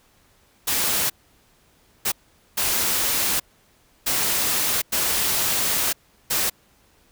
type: noise bursts at uneven times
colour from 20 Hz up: white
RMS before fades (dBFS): -22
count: 6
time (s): 0.67-1.1 / 2.05-2.12 / 2.57-3.4 / 4.06-4.82 / 4.92-5.93 / 6.3-6.5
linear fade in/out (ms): 10
effects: pink hiss -59 dBFS RMS until 7.11 s